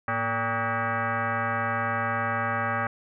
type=tone with frequency modulation; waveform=sine; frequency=234.5 Hz; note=A#3; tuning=11 cents sharp; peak=-24 dBFS; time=0.08-2.87 s; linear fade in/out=2 ms; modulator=343 Hz; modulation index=4.8; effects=none